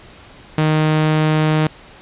sawtooth tone, 155.1 Hz, D#3, 5 cents flat, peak -9 dBFS, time 0.58-1.67 s, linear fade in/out 2 ms, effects pink hiss -42 dBFS RMS until 2.01 s + resampled to 8000 Hz

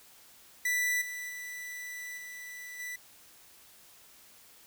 45% pulse tone with level steps, 1975.5 Hz, B6, in tune, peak -27 / -37 / -39 / -42 / -37 dBFS, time 0.65-2.96 s, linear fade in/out 5 ms, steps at 1.01 / 1.29 / 2.17 / 2.79 s, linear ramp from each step 10 ms, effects white hiss -57 dBFS RMS until 4.66 s

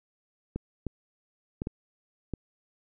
clicks, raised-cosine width 3 ms, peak -19 dBFS, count 5, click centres 0.56 / 0.867 / 1.619 / 1.671 / 2.337 s, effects none

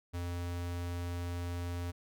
square tone, 87.31 Hz, F2, in tune, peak -36 dBFS, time 0.13-1.92 s, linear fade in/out 20 ms, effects none

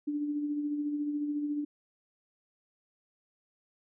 sine tone with tremolo, 293.7 Hz, D4, in tune, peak -28 dBFS, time 0.07-1.65 s, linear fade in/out 10 ms, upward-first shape sine, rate 14 Hz, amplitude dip 40%, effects none

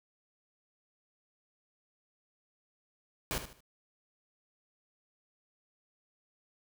pink noise with echo, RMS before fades -34 dBFS, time 3.31-3.38 s, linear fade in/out 0 ms, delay 75 ms, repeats 3, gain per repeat -10 dB, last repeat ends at 3.605 s, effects none

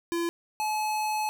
square tone pair in turn, 340 / 856.7 Hz, F4 / A5, -46 / -46 cents, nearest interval octave + major third, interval 1600 cents, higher second, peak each -27 dBFS, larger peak neither, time 0.12-0.29 / 0.6-1.29 s, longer second, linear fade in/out 0 ms, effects none

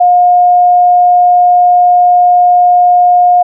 sine tone, 714 Hz, F5, 38 cents sharp, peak -3 dBFS, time 0-3.43 s, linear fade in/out 10 ms, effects none

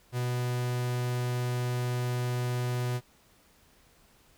45% pulse tone, 123.47 Hz, B2, in tune, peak -28 dBFS, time 0.12-3.01 s, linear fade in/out 50 ms, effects pink hiss -62 dBFS RMS until 4.37 s

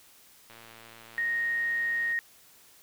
click train, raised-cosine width 0.3 ms, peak -33 dBFS, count 186, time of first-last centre 0.5-2.123 s, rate 114 Hz
sine tone, 1864.7 Hz, A#6, in tune, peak -26 dBFS, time 1.18-2.19 s, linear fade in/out 0 ms
effects white hiss -57 dBFS RMS until 2.82 s

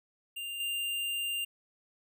square tone with level steps, 2794 Hz, F7, in tune, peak -37 / -32 dBFS, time 0.36-1.45 s, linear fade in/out 10 ms, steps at 0.6 s, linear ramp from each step 2 ms, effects none

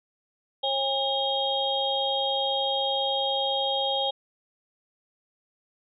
sine tone cluster, 542 / 812 / 3235 / 3741 Hz, C#5 / G#5 / G#7 / A#7, -39 / -39 / -46 / +5 cents, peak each -29 / -29 / -28 / -32 dBFS, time 0.63-4.11 s, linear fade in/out 10 ms, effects none

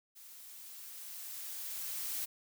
blue noise with level ramp, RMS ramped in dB -54 to -37 dBFS, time 0.15-2.26 s, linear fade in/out 20 ms, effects none

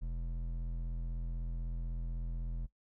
triangle tone with hard clipping, 41.94 Hz, E1, 31 cents sharp, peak -37 dBFS, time 0.01-2.67 s, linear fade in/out 20 ms, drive 13 dB, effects noise-tail reverb RT60 0.1 s tail -18 dB re dry

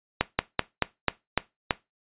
slowing click train, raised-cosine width 0.3 ms, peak -4 dBFS, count 7, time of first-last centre 0.21-1.708 s, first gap 180 ms, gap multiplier 1.13, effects noise-tail reverb RT60 0.2 s tail -18 dB re dry + resampled to 8000 Hz

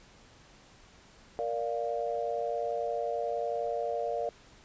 sine chord, Bb major, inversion none, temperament equal, 466.2 / 587.3 / 698.5 Hz, Bb4 / D5 / F5, 0 / 0 / 0 cents, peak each -34 dBFS, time 1.39-4.29 s, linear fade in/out 0 ms, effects pink hiss -57 dBFS RMS until 4.64 s + resampled to 16000 Hz

